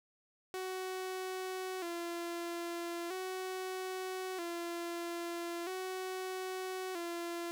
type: tone with vibrato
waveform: sawtooth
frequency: 357.5 Hz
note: F4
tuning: 41 cents sharp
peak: -34 dBFS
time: 0.54-7.51 s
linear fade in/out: 0 ms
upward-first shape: square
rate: 0.39 Hz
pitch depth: 76 cents each way
effects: none